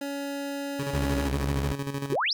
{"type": "tone", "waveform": "25% pulse", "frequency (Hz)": 281, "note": "C#4", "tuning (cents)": 24, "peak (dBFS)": -27, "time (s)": [0.01, 1.28], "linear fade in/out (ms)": 5}
{"type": "tone with tremolo", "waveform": "20% pulse", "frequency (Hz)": 139.5, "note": "C#3", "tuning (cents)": 11, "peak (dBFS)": -23, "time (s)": [0.79, 2.16], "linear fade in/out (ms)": 5, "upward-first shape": "square", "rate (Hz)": 13, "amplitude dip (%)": 60}
{"type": "tone with vibrato", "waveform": "sawtooth", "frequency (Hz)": 68.9, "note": "C#2", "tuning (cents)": -10, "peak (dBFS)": -23, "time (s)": [0.93, 1.73], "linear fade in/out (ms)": 10, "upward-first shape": "sine", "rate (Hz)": 7.3, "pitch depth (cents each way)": 98}
{"type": "exponential sweep", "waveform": "sine", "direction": "up", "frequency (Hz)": [331.8, 5670], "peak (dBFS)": -23, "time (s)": [2.12, 2.33], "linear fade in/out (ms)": 2}
{"effects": []}